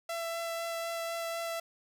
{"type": "tone with vibrato", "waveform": "sawtooth", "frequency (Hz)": 669, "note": "E5", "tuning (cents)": 25, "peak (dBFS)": -30, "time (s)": [0.09, 1.6], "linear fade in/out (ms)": 5, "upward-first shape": "sine", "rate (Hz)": 4, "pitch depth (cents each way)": 9, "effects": []}